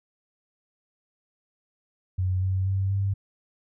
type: tone with pitch steps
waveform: sine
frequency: 92.5 / 94.44 / 96.43 / 98.45 Hz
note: F#2 / F#2 / G2 / G2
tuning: 0 / +36 / -28 / +8 cents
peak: -22 dBFS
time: 2.18-3.14 s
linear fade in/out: 10 ms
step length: 240 ms
effects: none